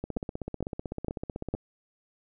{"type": "two click trains", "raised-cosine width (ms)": 2, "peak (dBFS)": [-16, -20], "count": [4, 25], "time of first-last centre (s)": [[0.17, 1.54], [0.04, 1.549]], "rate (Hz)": [2.19, 15.9], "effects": []}